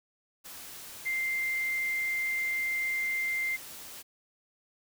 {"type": "tone in noise", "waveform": "sine", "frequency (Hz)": 2093, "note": "C7", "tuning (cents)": 0, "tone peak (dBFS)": -28, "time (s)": [1.05, 3.57], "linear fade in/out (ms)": 20, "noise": "white", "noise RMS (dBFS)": -45, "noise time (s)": [0.44, 4.03], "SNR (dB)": 14, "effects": []}